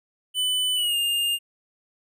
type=tone with pitch glide; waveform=square; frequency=3000 to 2815 Hz; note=F#7 to F7; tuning=+23 to +13 cents; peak=-22 dBFS; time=0.34-1.39 s; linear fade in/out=50 ms; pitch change=-110 cents; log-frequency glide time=0.75-0.96 s; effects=none